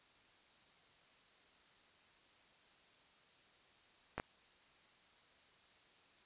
clicks, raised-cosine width 0.5 ms, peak -24 dBFS, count 2, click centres 4.18 / 4.199 s, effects white hiss -67 dBFS RMS until 6.25 s + resampled to 8000 Hz

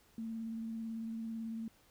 sine tone with vibrato, 225.4 Hz, A3, 42 cents sharp, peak -38 dBFS, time 0.18-1.68 s, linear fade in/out 2 ms, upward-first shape sine, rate 18 Hz, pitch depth 19 cents each way, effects pink hiss -67 dBFS RMS until 1.9 s

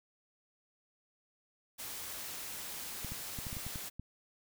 white noise, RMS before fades -43 dBFS, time 1.78-3.9 s, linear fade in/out 20 ms
clicks, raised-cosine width 5 ms, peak -30 dBFS, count 9, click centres 3.047 / 3.12 / 3.388 / 3.468 / 3.529 / 3.568 / 3.666 / 3.758 / 3.996 s
effects none

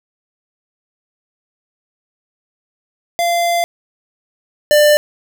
square tone pair in turn, 689 / 594.8 Hz, F5 / D5, -24 / +22 cents, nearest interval minor third, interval 254 cents, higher first, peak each -14 / -8 dBFS, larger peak second, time 3.19-3.64 / 4.71-4.97 s, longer first, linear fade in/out 0 ms, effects none

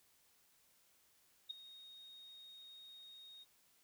sine tone with ADSR envelope, 3728 Hz, A#7, 1 cent flat, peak -38 dBFS, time 1.49-3.45 s, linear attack 17 ms, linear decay 7 ms, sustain -16 dB, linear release 27 ms, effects white hiss -72 dBFS RMS until 3.83 s

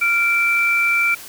sine tone pair together, 1388.7 / 2338 Hz, F6 / D7, -10 / -8 cents, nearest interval major sixth, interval 902 cents, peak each -21 / -15 dBFS, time 0.01-1.15 s, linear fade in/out 10 ms, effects white hiss -37 dBFS RMS until 1.28 s

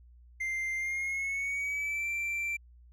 triangle tone with pitch glide, 2093 to 2349 Hz, C7 to D7, 0 to 0 cents, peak -29 dBFS, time 0.4-2.57 s, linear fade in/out 10 ms, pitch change +200 cents, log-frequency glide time 0.75-2.08 s, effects added 60 Hz sine -53 dBFS peak until 2.92 s

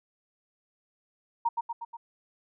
sine tone with echo, 932.3 Hz, A#5, in tune, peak -22 dBFS, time 1.45-1.49 s, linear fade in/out 10 ms, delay 120 ms, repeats 4, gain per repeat -4 dB, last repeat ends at 1.97 s, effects none

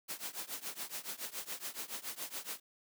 white noise with tremolo, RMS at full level -39 dBFS, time 0.08-2.6 s, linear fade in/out 20 ms, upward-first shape triangle, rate 7.1 Hz, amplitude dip 95%, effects high-pass 200 Hz 12 dB/octave

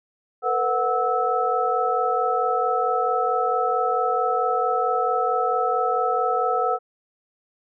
sine tone cluster, 454.4 / 498.9 / 736 / 1306 Hz, A#4 / B4 / F#5 / E6, -44 / +17 / -9 / -17 cents, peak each -27 / -26 / -23 / -24 dBFS, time 0.42-6.79 s, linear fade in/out 50 ms, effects none

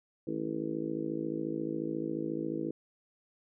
harmonic tone with a mistuned harmonic, 54.2 Hz, A1, 25 cents flat, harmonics 3 / 4 / 5 / 6 / 7 / 8 / 9, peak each -43 / -42 / -40 / -35 / -44 / -41 / -42 dBFS, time 0.27-2.71 s, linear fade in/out 5 ms, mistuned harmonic 3, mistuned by -84 cents, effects none

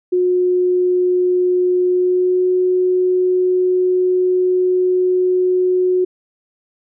sine tone with pitch glide, 361.8 to 366 Hz, F#4 to F#4, -39 to -19 cents, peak -12 dBFS, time 0.12-6.05 s, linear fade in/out 10 ms, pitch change +20 cents, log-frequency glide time 1.88-2.46 s, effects none

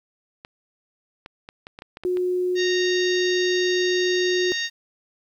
clicks, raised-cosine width 0.3 ms, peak -22 dBFS, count 9, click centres 0.449 / 1.261 / 1.489 / 1.669 / 1.789 / 1.821 / 1.971 / 2.036 / 2.171 s
sine tone, 362.3 Hz, F#4, 36 cents flat, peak -20 dBFS, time 2.05-4.52 s, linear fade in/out 0 ms
harmonic tone, 927 Hz, A#5, 10 cents flat, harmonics 2 / 3 / 4 / 5 / 6 / 7, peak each -27 / -33 / -29 / -33 / -35 / -37 dBFS, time 2.55-4.7 s, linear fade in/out 50 ms
effects 9-bit

